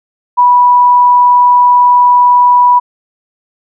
sine tone, 981 Hz, B5, 12 cents flat, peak -3 dBFS, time 0.37-2.8 s, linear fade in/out 20 ms, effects none

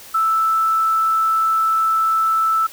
sine tone with quantisation, 1318.5 Hz, E6, in tune, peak -14 dBFS, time 0.14-2.67 s, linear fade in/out 10 ms, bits 7, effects white hiss -40 dBFS RMS until 2.72 s

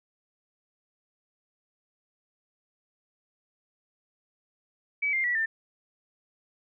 sine tone with pitch steps, 2285 / 2107 / 1943.8 / 1792.8 Hz, D7 / C7 / B6 / A6, -48 / +12 / -28 / +32 cents, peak -24 dBFS, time 5.02-5.46 s, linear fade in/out 10 ms, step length 110 ms, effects none

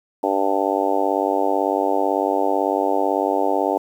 harmonic tone, 98 Hz, G2, in tune, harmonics 3 / 4 / 5 / 6 / 7 / 8 / 9, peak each -25 / -25 / -25 / -25 / -25 / -25 / -25 dBFS, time 0.23-3.78 s, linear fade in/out 5 ms, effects 8-bit

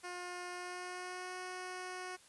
10% pulse tone with pitch glide, 357 to 366.4 Hz, F4 to F#4, +38 to -17 cents, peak -34 dBFS, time 0.03-2.17 s, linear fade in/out 20 ms, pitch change +45 cents, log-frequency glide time 0.52-1.36 s, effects white hiss -62 dBFS RMS until 2.28 s + resampled to 24000 Hz

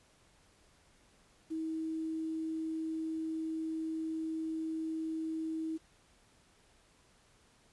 sine tone with quantisation, 320 Hz, D#4, 49 cents sharp, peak -34 dBFS, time 1.5-5.78 s, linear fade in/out 20 ms, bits 10, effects pink hiss -66 dBFS RMS until 7.72 s + resampled to 24000 Hz

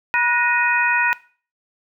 sine tone cluster, 964 / 1464 / 1870 / 2485 Hz, B5 / F#6 / A#6 / D#7, -42 / -19 / +5 / -3 cents, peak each -21 dBFS, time 0.14-1.13 s, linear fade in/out 0 ms, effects noise-tail reverb RT60 0.4 s tail -19 dB re dry

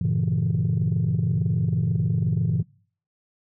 sine chord, G diminished seventh, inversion none, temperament equal, 98 / 116.54 / 138.59 / 164.81 Hz, G2 / Bb2 / Db3 / Fb3, 0 / 0 / 0 / 0 cents, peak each -26 / -24 / -25 / -23 dBFS, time 0.01-2.63 s, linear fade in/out 5 ms, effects noise-tail reverb RT60 0.5 s tail -23 dB re dry + tanh soft clip ceiling -15 dBFS

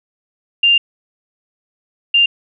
sine tone bursts at uneven times, 2794 Hz, F7, in tune, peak -8 dBFS, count 2, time 0.63-0.78 / 2.14-2.26 s, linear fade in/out 5 ms, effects none

